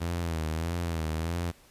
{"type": "tone with vibrato", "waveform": "sawtooth", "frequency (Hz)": 82.41, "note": "E2", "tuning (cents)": 0, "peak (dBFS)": -25, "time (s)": [0, 1.52], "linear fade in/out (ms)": 20, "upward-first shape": "sine", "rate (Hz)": 1.6, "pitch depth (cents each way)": 85, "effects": ["pink hiss -58 dBFS RMS until 1.7 s", "resampled to 32000 Hz"]}